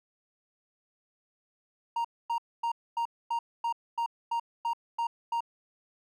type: tone bursts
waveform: triangle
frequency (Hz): 932.3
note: A#5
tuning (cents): 0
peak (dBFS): -25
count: 11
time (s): 1.96-5.406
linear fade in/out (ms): 5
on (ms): 86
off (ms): 250
effects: none